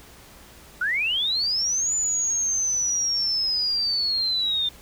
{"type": "linear two-way sweep", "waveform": "sine", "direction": "up then down", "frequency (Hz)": [1396.9, 7040, 3587], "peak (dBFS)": -21, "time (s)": [0.81, 4.69], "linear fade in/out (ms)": 5, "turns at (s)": 1.94, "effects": ["added 60 Hz sine -55 dBFS peak until 4.81 s", "pink hiss -48 dBFS RMS until 4.81 s"]}